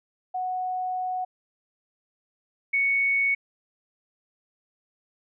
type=tone pair in turn; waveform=sine; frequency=738 / 2221 Hz; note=F#5 / C#7; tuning=-5 / +3 cents; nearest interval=octave + perfect fifth; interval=1908 cents; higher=second; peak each=-26 / -20 dBFS; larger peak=second; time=0.34-1.25 / 2.73-3.35 s; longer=first; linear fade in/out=10 ms; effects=none